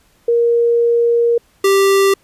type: tone pair in turn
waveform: sine / square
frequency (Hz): 470 / 392.2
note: A#4 / G4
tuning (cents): +14 / +1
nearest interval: minor third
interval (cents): 313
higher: first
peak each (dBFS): -10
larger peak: neither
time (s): 0.28-1.38 / 1.64-2.14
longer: first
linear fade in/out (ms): 5
effects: pink hiss -55 dBFS RMS until 2.23 s + resampled to 32000 Hz